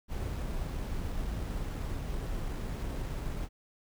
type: noise with sample-and-hold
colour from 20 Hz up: brown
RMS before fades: -35 dBFS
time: 0.08-3.49 s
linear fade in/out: 50 ms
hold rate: 8820 Hz
effects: none